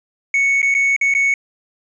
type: tone with dropouts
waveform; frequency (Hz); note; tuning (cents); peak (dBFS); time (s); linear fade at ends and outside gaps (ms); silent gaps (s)
triangle; 2217; C#7; 0; -11; 0.34-1.34; 2; 0.618-0.628 / 0.742-0.749 / 0.964-1.012 / 1.139-1.149
effects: resampled to 16000 Hz